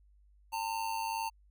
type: tone with amplitude modulation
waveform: square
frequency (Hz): 900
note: A5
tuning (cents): +39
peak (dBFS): -31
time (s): 0.52-1.3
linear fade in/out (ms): 20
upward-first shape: sine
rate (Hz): 102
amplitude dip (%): 60
effects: added 50 Hz sine -60 dBFS peak until 1.5 s